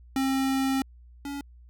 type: tone pair in turn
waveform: square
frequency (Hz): 267.5 / 282.1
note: C4 / C#4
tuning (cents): +38 / +30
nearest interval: minor second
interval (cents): 92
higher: second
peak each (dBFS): -24 / -33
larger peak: first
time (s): 0.16-0.82 / 1.25-1.41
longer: first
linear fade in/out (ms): 2
effects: added 60 Hz sine -48 dBFS peak until 1.69 s